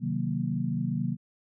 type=chord; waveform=sine; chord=C half-diminished seventh; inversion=none; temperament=equal; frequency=130.81 / 155.56 / 185 / 233.1 Hz; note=C3 / Eb3 / Gb3 / Bb3; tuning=0 / 0 / 0 / 0 cents; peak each=-32 dBFS; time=0-1.17 s; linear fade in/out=50 ms; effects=none